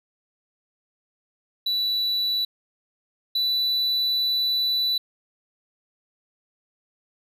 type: tone pair in turn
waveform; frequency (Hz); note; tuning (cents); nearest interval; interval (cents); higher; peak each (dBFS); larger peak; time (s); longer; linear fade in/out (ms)
triangle; 3951 / 3970; B7 / B7; 0 / +8; unison; 8; second; -20 / -19; second; 1.66-2.45 / 3.35-4.98; second; 5
effects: none